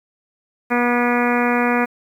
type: harmonic tone with a mistuned harmonic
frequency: 242 Hz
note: B3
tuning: 35 cents flat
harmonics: 1 / 2 / 3 / 4 / 5 / 6 / 7 / 8 / 9 / 10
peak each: -19 / -22 / -24 / -25 / -26 / -27 / -27 / -28 / -29 / -29 dBFS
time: 0.7-1.86 s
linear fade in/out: 20 ms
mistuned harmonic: 8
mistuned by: +24 cents
effects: 8-bit